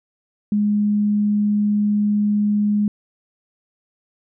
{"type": "tone", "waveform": "sine", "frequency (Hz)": 207.7, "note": "G#3", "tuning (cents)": 0, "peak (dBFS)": -15, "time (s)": [0.52, 2.88], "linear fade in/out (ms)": 2, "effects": []}